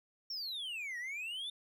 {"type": "exponential two-way sweep", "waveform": "triangle", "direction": "down then up", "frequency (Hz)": [5588, 1864.7, 3619], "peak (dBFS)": -37, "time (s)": [0.3, 1.5], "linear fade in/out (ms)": 5, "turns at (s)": 0.98, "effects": []}